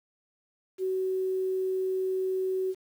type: tone with quantisation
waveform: sine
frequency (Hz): 376.1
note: F#4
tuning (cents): +28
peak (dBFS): -26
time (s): 0.78-2.75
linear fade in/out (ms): 50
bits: 9
effects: none